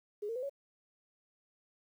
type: tone with pitch steps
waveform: sine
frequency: 415.3 / 458.2 / 505.4 / 557.6 Hz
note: G#4 / A#4 / B4 / C#5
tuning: 0 / -30 / +40 / +10 cents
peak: -35 dBFS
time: 0.22-0.496 s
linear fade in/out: 10 ms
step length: 69 ms
effects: 11-bit